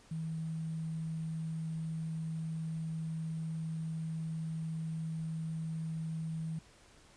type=tone with sample-and-hold; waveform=sine; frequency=160.7 Hz; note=E3; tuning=44 cents flat; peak=-35 dBFS; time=0.11-6.59 s; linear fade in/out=5 ms; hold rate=8820 Hz; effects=pink hiss -61 dBFS RMS until 7.16 s + resampled to 22050 Hz